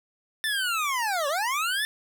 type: linear two-way sweep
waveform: 25% pulse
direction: down then up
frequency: 1792 to 545 to 1792 Hz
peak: -21 dBFS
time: 0.44-1.85 s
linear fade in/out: 0 ms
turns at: 1.28 s
effects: none